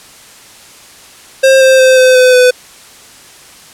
square tone with pitch steps, 532 / 525.6 / 519.2 / 513 / 506.8 / 500.7 Hz, C5 / C5 / C5 / C5 / B4 / B4, +29 / +8 / -13 / -34 / +45 / +24 cents, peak -4 dBFS, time 1.43-2.51 s, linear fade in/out 10 ms, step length 180 ms, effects white hiss -37 dBFS RMS until 3.73 s + low-pass 10000 Hz 12 dB/octave

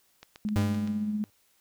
click train, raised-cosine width 0.2 ms, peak -27 dBFS, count 6, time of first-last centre 0.23-0.875 s, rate 7.75 Hz
sine tone with tremolo, 211.1 Hz, G#3, 29 cents sharp, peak -25 dBFS, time 0.45-1.24 s, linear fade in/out 0 ms, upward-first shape triangle, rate 16 Hz, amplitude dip 45%
45% pulse tone with exponential decay, 100.4 Hz, G2, 42 cents sharp, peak -22 dBFS, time 0.56-1.3 s, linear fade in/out 0 ms, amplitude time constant 160 ms
effects white hiss -67 dBFS RMS until 1.6 s

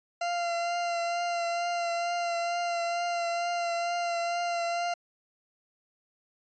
40% pulse tone with vibrato, 690 Hz, F5, 21 cents flat, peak -27 dBFS, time 0.21-4.94 s, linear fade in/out 5 ms, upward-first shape triangle, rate 2.2 Hz, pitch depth 23 cents each way, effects resampled to 16000 Hz

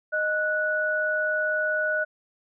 sine tone pair together, 618.3 / 1474 Hz, D#5 / F#6, -11 / -7 cents, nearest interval octave + minor third, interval 1504 cents, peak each -27 / -24 dBFS, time 0.12-2.05 s, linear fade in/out 20 ms, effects none

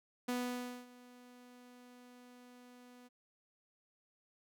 sawtooth tone with ADSR envelope, 246.9 Hz, B3, in tune, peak -30 dBFS, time 0.28-3.09 s, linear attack 9 ms, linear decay 570 ms, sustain -22 dB, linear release 25 ms, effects none

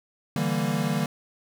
square chord, E half-diminished seventh, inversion third, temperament equal, 146.83 / 164.81 / 196 / 233.1 Hz, D3 / E3 / G3 / Bb3, 0 / 0 / 0 / 0 cents, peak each -30 dBFS, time 0.36-1.06 s, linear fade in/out 2 ms, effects none

